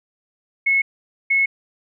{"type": "tone pair in turn", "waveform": "sine", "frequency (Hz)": [2187, 2187], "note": ["C#7", "C#7"], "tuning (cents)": [-24, -24], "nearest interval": "unison", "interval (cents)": 0, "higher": "neither", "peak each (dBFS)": -14, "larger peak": "neither", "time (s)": [[0.66, 0.82], [1.3, 1.46]], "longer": "neither", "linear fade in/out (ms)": 10, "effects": []}